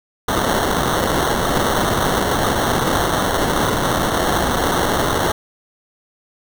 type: noise with sample-and-hold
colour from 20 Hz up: violet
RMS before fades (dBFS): -18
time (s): 0.28-5.32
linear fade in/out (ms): 5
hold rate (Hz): 2450
effects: none